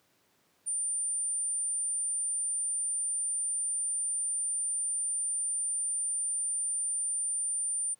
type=tone; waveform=sine; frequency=9170 Hz; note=D9; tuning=42 cents flat; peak=-29 dBFS; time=0.66-7.95 s; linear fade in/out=20 ms; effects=pink hiss -69 dBFS RMS until 7.99 s + high-pass 150 Hz 12 dB/octave